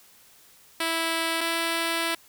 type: tone pair in turn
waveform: 5% pulse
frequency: 328.8 / 331.9 Hz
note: E4 / E4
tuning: -4 / +12 cents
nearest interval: unison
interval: 16 cents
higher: second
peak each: -13 dBFS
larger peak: neither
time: 0.8-1.41 / 1.41-2.15 s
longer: second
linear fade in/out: 5 ms
effects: white hiss -55 dBFS RMS until 2.28 s